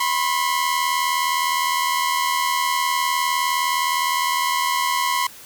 sawtooth tone pair together, 990.4 / 1070 Hz, B5 / C6, +5 / +38 cents, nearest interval minor second, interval 133 cents, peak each -18 dBFS, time 0-5.27 s, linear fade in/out 5 ms, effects white hiss -42 dBFS RMS until 5.45 s

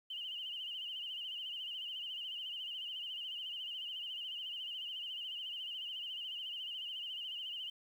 sine tone with vibrato, 2960 Hz, F#7, in tune, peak -40 dBFS, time 0.1-7.7 s, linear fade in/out 5 ms, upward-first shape sine, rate 14 Hz, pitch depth 89 cents each way, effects 11-bit

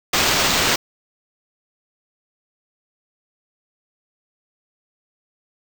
violet noise with sample-and-hold, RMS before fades -18 dBFS, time 0.13-0.76 s, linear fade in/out 5 ms, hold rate 11025 Hz, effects none

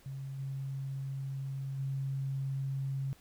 sine tone with level steps, 135.7 Hz, C#3, 36 cents flat, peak -38 / -35 / -32 dBFS, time 0.06-3.13 s, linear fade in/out 0 ms, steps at 0.38 / 1.78 s, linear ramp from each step 20 ms, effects pink hiss -62 dBFS RMS until 3.2 s

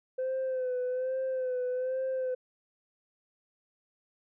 sine tone with vibrato, 512 Hz, C5, 38 cents flat, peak -27 dBFS, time 0.18-2.35 s, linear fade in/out 10 ms, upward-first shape sine, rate 1.2 Hz, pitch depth 43 cents each way, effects tanh soft clip ceiling -27 dBFS

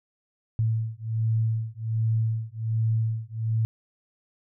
sine beating tone pair, 111.2 / 112.5 Hz, A2 / A2, +19 / +39 cents, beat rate 1.3 Hz, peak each -26 dBFS, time 0.59-3.65 s, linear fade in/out 0 ms, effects none

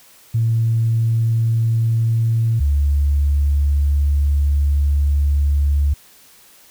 sine tone pair in turn, 113.9 / 71.75 Hz, A#2 / D2, -40 / -40 cents, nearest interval minor sixth, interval 800 cents, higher first, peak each -13 / -12 dBFS, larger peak second, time 0.34-2.6 / 2.6-5.94 s, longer second, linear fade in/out 10 ms, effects tanh soft clip ceiling -8 dBFS + white hiss -48 dBFS RMS until 6.7 s

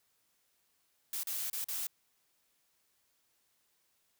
blue noise with dropouts, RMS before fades -37 dBFS, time 1.13-1.87 s, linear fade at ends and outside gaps 2 ms, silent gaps 1.233-1.27 / 1.5-1.53 / 1.643-1.685 s, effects white hiss -75 dBFS RMS until 4.19 s

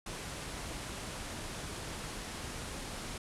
pink low-pass noise, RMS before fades -42 dBFS, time 0.06-3.18 s, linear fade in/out 5 ms, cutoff 11000 Hz, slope 48 dB/octave, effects none

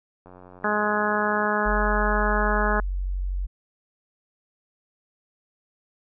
click train, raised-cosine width 1 ms, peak -32 dBFS, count 110, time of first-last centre 0.26-1.458 s, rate 91 Hz
harmonic tone, 209.9 Hz, G#3, 19 cents sharp, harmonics 1 / 2 / 3 / 4 / 5 / 6 / 7 / 8, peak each -29 / -29 / -29 / -29 / -29 / -29 / -29 / -29 dBFS, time 0.64-2.8 s, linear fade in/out 2 ms
sine tone, 46.25 Hz, F#1, in tune, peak -24 dBFS, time 1.65-3.47 s, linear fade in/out 20 ms
effects none

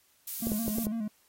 violet noise, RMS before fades -35 dBFS, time 0.27-0.86 s, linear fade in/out 5 ms
triangle tone with vibrato, 220 Hz, A3, in tune, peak -28 dBFS, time 0.42-1.08 s, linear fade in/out 5 ms, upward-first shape square, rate 6 Hz, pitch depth 68 cents each way
clicks, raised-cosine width 2 ms, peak -21 dBFS, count 5, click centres 0.47 / 0.519 / 0.68 / 0.784 / 0.869 s
effects white hiss -66 dBFS RMS until 1.28 s + AAC 48 kbps

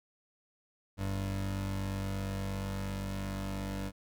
25% pulse tone pair together, 48.49 / 97.1 Hz, G1 / G2, -18 / -16 cents, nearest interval octave, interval 1202 cents, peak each -35 / -31 dBFS, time 0.97-3.92 s, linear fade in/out 50 ms, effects none

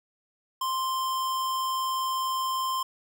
square tone, 1046.5 Hz, C6, in tune, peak -27 dBFS, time 0.61-2.83 s, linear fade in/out 5 ms, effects none

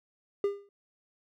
triangle tone with exponential decay, 402.5 Hz, G4, 46 cents sharp, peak -20 dBFS, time 0.44-0.69 s, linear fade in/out 2 ms, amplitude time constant 53 ms, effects none

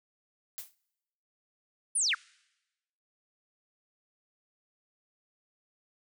blue noise with exponential decay, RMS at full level -36 dBFS, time 0.58-0.75 s, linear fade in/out 0 ms, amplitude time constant 36 ms
sine linear sweep, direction down, 10330 to 1057 Hz, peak -25 dBFS, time 1.95-2.15 s, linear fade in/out 10 ms
effects noise-tail reverb RT60 1.0 s tail -26 dB re dry

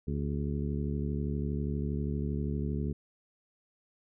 harmonic tone with a mistuned harmonic, 72.5 Hz, D2, 22 cents flat, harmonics 1 / 2 / 3 / 4 / 5 / 6, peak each -34 / -34 / -36 / -42 / -43 / -43 dBFS, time 0.07-2.93 s, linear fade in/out 10 ms, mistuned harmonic 6, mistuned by -53 cents, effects none

